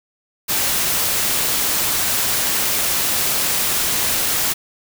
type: noise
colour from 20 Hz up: white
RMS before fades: -19 dBFS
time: 0.48-4.54 s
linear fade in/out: 20 ms
effects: none